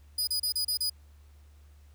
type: tone bursts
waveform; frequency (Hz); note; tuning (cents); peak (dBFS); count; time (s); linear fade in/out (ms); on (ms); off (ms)
sawtooth; 4952; D#8; -9; -24; 6; 0.18-0.898; 5; 93; 32
effects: added 73 Hz sine -52 dBFS peak until 1.94 s + pink hiss -67 dBFS RMS until 1.94 s

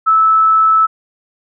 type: tone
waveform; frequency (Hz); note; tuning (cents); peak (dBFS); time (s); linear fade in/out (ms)
sine; 1308; E6; -14; -7; 0.06-0.87; 20
effects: none

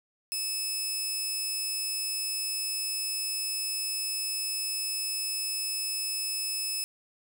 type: tone pair together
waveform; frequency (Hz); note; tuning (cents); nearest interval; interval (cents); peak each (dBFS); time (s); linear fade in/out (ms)
10% pulse; 2600 / 5200; E7 / E8; -24 / -24; octave; 1200; -27 / -28; 0.32-6.84; 0
effects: none

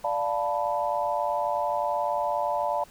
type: chord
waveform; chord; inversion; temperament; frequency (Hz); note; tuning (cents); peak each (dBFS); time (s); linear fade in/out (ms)
sine; B half-diminished seventh; first; equal; 587.3 / 698.5 / 880 / 987.8; D5 / F5 / A5 / B5; 0 / 0 / 0 / 0; -29 / -30 / -29 / -31; 0.04-2.84; 5
effects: pink hiss -53 dBFS RMS until 2.9 s

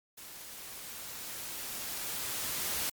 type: noise with level ramp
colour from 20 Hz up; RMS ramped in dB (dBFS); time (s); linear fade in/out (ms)
white; -48 to -33; 0.17-2.9; 10
effects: Opus 48 kbps

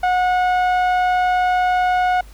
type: tone with low-pass filter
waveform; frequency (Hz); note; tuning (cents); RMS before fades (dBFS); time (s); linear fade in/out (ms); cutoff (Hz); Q
sawtooth; 729; F#5; -26; -17; 0.03-2.21; 5; 1700; 0.52
effects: added 50 Hz sine -38 dBFS peak until 2.33 s + pink hiss -49 dBFS RMS until 2.33 s

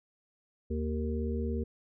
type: harmonic tone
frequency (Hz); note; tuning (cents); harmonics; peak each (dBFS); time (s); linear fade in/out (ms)
77.2; D#2; -13; 1 / 3 / 5 / 6; -32 / -35 / -39 / -39; 0.7-1.64; 10
effects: none

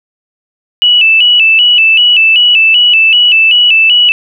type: tone with vibrato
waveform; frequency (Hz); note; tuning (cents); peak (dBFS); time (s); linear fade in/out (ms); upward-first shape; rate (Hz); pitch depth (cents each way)
sine; 2784; F7; -6; -3; 0.82-4.12; 0; square; 2.6; 91
effects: none

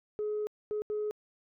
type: tone bursts at uneven times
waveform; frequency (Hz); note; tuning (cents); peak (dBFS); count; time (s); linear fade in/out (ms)
sine; 422.4; G#4; +29; -29; 3; 0.19-0.47 / 0.71-0.82 / 0.9-1.11; 0
effects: tanh soft clip ceiling -27 dBFS

